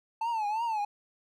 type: tone with vibrato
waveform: triangle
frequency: 880 Hz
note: A5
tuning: in tune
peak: -26 dBFS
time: 0.21-0.85 s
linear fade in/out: 5 ms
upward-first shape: triangle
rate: 2.9 Hz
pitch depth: 140 cents each way
effects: none